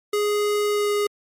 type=tone with pitch glide; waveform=square; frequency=415.3 to 412.7 Hz; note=G#4 to G#4; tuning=0 to -11 cents; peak=-20 dBFS; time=0.13-1.07 s; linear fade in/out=5 ms; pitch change=-11 cents; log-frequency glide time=0.69-0.9 s; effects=MP3 64 kbps